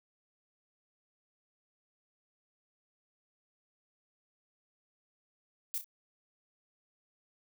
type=noise with echo; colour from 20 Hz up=violet; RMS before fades=-35 dBFS; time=5.74-5.78 s; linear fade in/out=0 ms; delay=32 ms; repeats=2; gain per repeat=-9 dB; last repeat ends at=5.844 s; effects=none